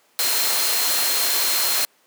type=tone in noise; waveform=sine; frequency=4186 Hz; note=C8; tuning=in tune; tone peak=-26 dBFS; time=0.19-1.85 s; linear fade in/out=0 ms; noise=white; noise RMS=-21 dBFS; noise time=0.19-1.85 s; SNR=-8 dB; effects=pink hiss -59 dBFS RMS until 2.06 s + high-pass 400 Hz 12 dB/octave